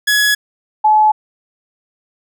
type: tone pair in turn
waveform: sawtooth / sine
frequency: 1685 / 857.2 Hz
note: G#6 / A5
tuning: +25 / -45 cents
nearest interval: octave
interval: 1170 cents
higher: first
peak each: -7 dBFS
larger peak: neither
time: 0.07-0.35 / 0.84-1.12 s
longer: neither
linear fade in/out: 10 ms
effects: none